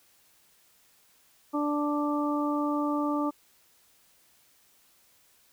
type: harmonic tone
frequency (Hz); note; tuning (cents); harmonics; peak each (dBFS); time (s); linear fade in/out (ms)
293.7; D4; 0; 1 / 2 / 3 / 4; -27 / -34 / -35 / -33; 1.53-3.31; 20
effects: white hiss -63 dBFS RMS until 5.52 s